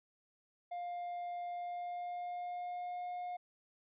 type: tone with pitch glide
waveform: triangle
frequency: 704 to 715.5 Hz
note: F5 to F5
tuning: +14 to +42 cents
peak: -37 dBFS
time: 0.71-3.37 s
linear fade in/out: 10 ms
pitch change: +28 cents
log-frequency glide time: 1.48-3.06 s
effects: resampled to 8000 Hz